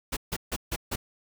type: noise bursts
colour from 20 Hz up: pink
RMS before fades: -30 dBFS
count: 5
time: 0.12-0.96 s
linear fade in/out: 10 ms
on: 48 ms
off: 150 ms
effects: none